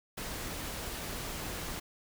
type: noise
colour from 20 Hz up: pink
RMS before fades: -39 dBFS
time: 0.17-1.8 s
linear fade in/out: 10 ms
effects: none